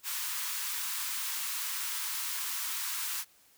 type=high-pass noise; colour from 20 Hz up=white; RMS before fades=-35 dBFS; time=0.03-3.25 s; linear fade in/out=50 ms; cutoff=890 Hz; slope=96 dB/octave; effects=white hiss -63 dBFS RMS until 3.57 s